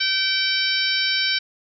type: harmonic tone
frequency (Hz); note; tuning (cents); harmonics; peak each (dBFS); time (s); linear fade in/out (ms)
770; G5; -31; 2 / 3 / 4 / 5 / 6 / 7; -26 / -26 / -26 / -26 / -26 / -26; 0-1.39; 10
effects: none